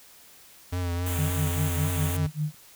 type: tone with vibrato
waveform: square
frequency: 88.1 Hz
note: F2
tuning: 16 cents sharp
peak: -27 dBFS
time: 0.72-2.27 s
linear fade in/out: 10 ms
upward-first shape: triangle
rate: 3.6 Hz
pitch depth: 47 cents each way
type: band-stop noise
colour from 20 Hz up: white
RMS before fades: -35 dBFS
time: 1.06-2.17 s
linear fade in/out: 5 ms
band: 3700 to 6200 Hz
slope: 96 dB/octave
type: tone with tremolo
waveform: sine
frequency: 151.5 Hz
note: D#3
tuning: 46 cents flat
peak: -23 dBFS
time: 1.18-2.55 s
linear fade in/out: 5 ms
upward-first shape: sine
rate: 5 Hz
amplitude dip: 100%
effects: white hiss -52 dBFS RMS until 2.75 s